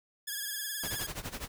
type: tone with vibrato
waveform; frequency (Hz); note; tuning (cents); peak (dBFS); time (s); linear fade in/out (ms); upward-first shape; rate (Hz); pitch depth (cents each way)
5% pulse; 1670; G#6; +9; -24; 0.27-1.07; 10; sine; 19; 61
type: noise with tremolo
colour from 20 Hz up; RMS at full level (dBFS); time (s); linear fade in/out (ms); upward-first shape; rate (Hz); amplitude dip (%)
pink; -37; 0.83-1.48; 5; sine; 12; 85
effects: none

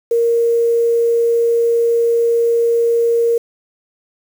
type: tone with quantisation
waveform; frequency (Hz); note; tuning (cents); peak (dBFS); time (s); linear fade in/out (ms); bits
sine; 466.2; A#4; 0; -11; 0.11-3.38; 5; 6
effects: none

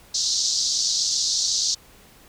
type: band-pass noise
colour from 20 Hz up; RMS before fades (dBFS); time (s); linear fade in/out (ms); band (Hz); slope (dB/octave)
white; -23; 0.14-1.75; 10; 4000 to 6500; 48
effects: pink hiss -51 dBFS RMS until 2.28 s

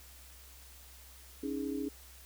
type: chord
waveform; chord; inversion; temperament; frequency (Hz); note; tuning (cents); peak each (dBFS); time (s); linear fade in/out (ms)
sine; C# suspended second; none; equal; 277.2 / 311.1 / 415.3; C#4 / D#4 / G#4; 0 / 0 / 0; -36 / -39 / -40; 1.43-1.89; 5
effects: added 64 Hz sine -55 dBFS peak until 2.25 s + white hiss -56 dBFS RMS until 2.25 s

